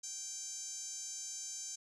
5% pulse tone with band-pass filter, 784 Hz, G5, in tune, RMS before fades -44 dBFS, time 0.03-1.76 s, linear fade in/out 10 ms, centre 6600 Hz, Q 7.9, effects none

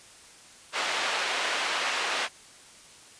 white band-pass noise, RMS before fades -29 dBFS, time 0.72-2.29 s, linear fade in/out 50 ms, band 540 to 2900 Hz, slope 12 dB/octave, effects white hiss -51 dBFS RMS until 3.19 s + resampled to 22050 Hz

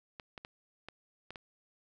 clicks, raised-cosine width 0.3 ms, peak -28 dBFS, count 6, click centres 0.198 / 0.378 / 0.449 / 0.886 / 1.306 / 1.358 s, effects none

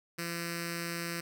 5% pulse tone with notch filter, 170 Hz, F3, 46 cents flat, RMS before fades -37 dBFS, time 0.18-1.21 s, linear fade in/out 10 ms, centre 820 Hz, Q 0.55, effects none

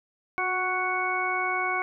harmonic tone with a mistuned harmonic, 370 Hz, F#4, in tune, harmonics 1 / 2 / 3 / 4 / 6, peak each -35 / -31 / -30 / -32 / -29 dBFS, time 0.38-1.82 s, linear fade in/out 0 ms, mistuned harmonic 1, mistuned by -29 cents, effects none

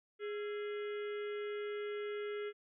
harmonic tone with a mistuned harmonic, 415.3 Hz, G#4, in tune, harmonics 1 / 3 / 4 / 5 / 6 / 7 / 8, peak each -38 / -51 / -55 / -51 / -60 / -58 / -59 dBFS, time 0.19-2.53 s, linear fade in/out 50 ms, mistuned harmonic 3, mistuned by +140 cents, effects none

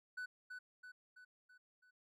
triangle tone with echo, 1493 Hz, F#6, 15 cents sharp, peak -40 dBFS, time 0.17-0.26 s, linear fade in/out 10 ms, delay 330 ms, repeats 5, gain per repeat -5 dB, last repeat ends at 1.91 s, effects none

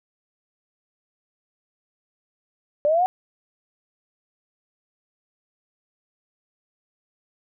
sine linear sweep, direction up, 574 to 757 Hz, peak -16 dBFS, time 2.85-3.06 s, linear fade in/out 0 ms, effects none

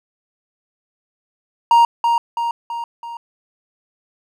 triangle tone with echo, 936 Hz, A#5, 7 cents sharp, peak -6 dBFS, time 1.71-1.85 s, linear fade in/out 2 ms, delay 330 ms, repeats 4, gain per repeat -5 dB, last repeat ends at 3.17 s, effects none

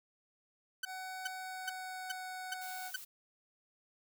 sawtooth tone bursts, 1518 Hz, F#6, 44 cents sharp, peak -31 dBFS, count 6, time 0.83-2.962 s, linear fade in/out 5 ms, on 22 ms, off 400 ms
25% pulse tone with pitch glide, 750 to 743.1 Hz, F#5 to F#5, +23 to +7 cents, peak -38 dBFS, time 0.85-2.92 s, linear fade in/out 50 ms, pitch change -16 cents, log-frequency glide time 1.33-2.26 s
blue noise, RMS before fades -49 dBFS, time 2.61-3.05 s, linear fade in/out 10 ms
effects none

